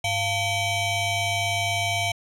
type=ring-modulated tone; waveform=25% pulse; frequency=796 Hz; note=G5; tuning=26 cents sharp; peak=-16 dBFS; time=0.04-2.12 s; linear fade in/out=5 ms; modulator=1490 Hz; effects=low-pass 11000 Hz 12 dB/octave